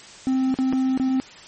triangle tone with dropouts, 261.6 Hz, C4, in tune, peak -16 dBFS, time 0.27-1.2 s, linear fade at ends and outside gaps 0 ms, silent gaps 0.542-0.588 / 0.726-0.733 / 0.976-0.998 s, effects white hiss -43 dBFS RMS until 1.47 s + MP3 32 kbps

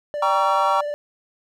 triangle tone with vibrato, 587.3 Hz, D5, in tune, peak -22 dBFS, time 0.14-0.94 s, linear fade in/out 0 ms, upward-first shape sine, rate 19 Hz, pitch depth 18 cents each way
triangle chord, G diminished seventh, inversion none, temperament just, 784 / 940.8 / 1128.9 / 1354.7 Hz, G5 / Bb5 / Db6 / Fb6, 0 / +16 / +31 / +47 cents, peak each -21 / -20 / -20 / -23 dBFS, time 0.22-0.81 s, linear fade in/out 5 ms
effects none

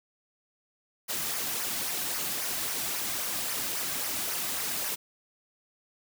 white noise with flanger, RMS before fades -32 dBFS, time 1.08-4.96 s, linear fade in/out 20 ms, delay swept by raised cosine 0.25 to 2.25 ms, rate 3.7 Hz, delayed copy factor -0.5, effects none

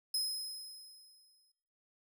sawtooth tone with exponential decay, 5110 Hz, D#8, 45 cents sharp, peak -28 dBFS, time 0.14-1.52 s, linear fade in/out 5 ms, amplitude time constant 300 ms, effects noise-tail reverb RT60 0.9 s tail -21 dB re dry

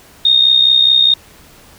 sine tone with amplitude modulation, 3695 Hz, A#7, 16 cents flat, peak -4 dBFS, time 0.25-1.14 s, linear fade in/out 5 ms, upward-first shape sine, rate 64.8 Hz, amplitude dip 65%, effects pink hiss -43 dBFS RMS until 1.78 s

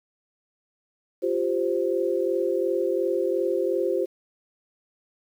sine chord, F suspended second, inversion none, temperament equal, 349.2 / 392 / 523.3 Hz, F4 / G4 / C5, 0 / 0 / 0 cents, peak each -26 dBFS, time 1.22-4.06 s, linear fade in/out 20 ms, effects 9-bit

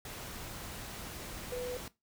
sine tone in noise, 495.8 Hz, B4, 7 cents sharp, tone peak -35 dBFS, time 1.52-1.77 s, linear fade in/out 2 ms, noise pink, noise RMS -44 dBFS, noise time 0.05-1.88 s, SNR +6 dB, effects noise-tail reverb RT60 0.2 s tail -18 dB re dry

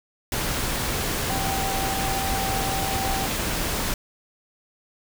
sine tone in noise, 776 Hz, G5, 18 cents flat, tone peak -28 dBFS, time 1.3-3.26 s, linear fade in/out 2 ms, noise pink, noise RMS -26 dBFS, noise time 0.32-3.94 s, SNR -5 dB, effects none

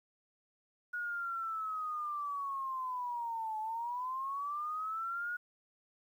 sine linear two-way sweep, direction down then up, 1454 to 859 to 1454 Hz, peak -35 dBFS, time 0.93-5.37 s, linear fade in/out 10 ms, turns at 3.59 s, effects 11-bit

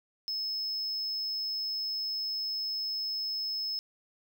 triangle tone, 5200 Hz, E8, 24 cents flat, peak -30 dBFS, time 0.28-3.79 s, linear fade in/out 0 ms, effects none

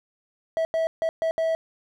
triangle tone bursts at uneven times, 650 Hz, E5, 24 cents flat, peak -19 dBFS, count 5, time 0.57-0.65 / 0.74-0.87 / 1.02-1.09 / 1.22-1.31 / 1.38-1.55 s, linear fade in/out 0 ms, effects none

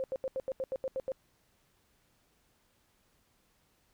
sine tone bursts, 527 Hz, C5, 12 cents sharp, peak -31 dBFS, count 10, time 0-1.119 s, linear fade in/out 0 ms, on 39 ms, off 81 ms, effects pink hiss -71 dBFS RMS until 3.93 s

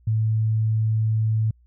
sine tone, 110 Hz, A2, in tune, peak -18 dBFS, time 0.07-1.51 s, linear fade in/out 5 ms, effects added 60 Hz sine -53 dBFS peak until 1.66 s

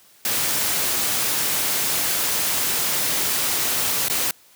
white noise with dropouts, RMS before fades -22 dBFS, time 0.25-4.31 s, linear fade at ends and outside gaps 2 ms, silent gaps 4.084-4.098 s, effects white hiss -53 dBFS RMS until 4.55 s + high-pass 80 Hz 12 dB/octave

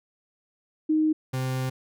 sine / 40% pulse tone pair in turn, 311.1 / 129.82 Hz, D#4 / C3, 0 / -13 cents, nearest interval octave + minor third, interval 1513 cents, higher first, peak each -19 / -25 dBFS, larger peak first, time 0.89-1.13 / 1.33-1.7 s, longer second, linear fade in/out 10 ms, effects none

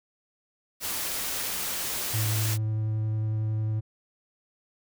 white noise, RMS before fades -31 dBFS, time 0.8-2.58 s, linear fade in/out 50 ms
triangle tone with vibrato, 108.7 Hz, A2, 21 cents flat, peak -23 dBFS, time 2.13-3.81 s, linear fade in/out 20 ms, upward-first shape triangle, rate 11 Hz, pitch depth 11 cents each way
effects none

